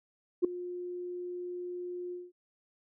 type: tone with ADSR envelope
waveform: sine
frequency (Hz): 356.2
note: F4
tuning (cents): +34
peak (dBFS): -18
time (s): 0.42-2.32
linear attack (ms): 26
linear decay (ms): 4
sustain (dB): -18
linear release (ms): 200
effects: tanh soft clip ceiling -16 dBFS